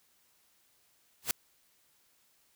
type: noise with exponential growth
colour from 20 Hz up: white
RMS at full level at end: -24 dBFS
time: 1.22-1.31 s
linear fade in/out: 2 ms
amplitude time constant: 18 ms
effects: white hiss -69 dBFS RMS until 2.55 s